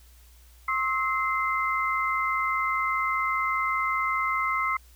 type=tone cluster; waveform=sine; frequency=1070 / 1295 / 2075 Hz; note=C6 / E6 / C7; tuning=+38 / -31 / -15 cents; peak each=-28 dBFS; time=0.68-4.77 s; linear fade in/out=5 ms; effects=added 60 Hz sine -51 dBFS peak until 4.95 s + white hiss -59 dBFS RMS until 4.95 s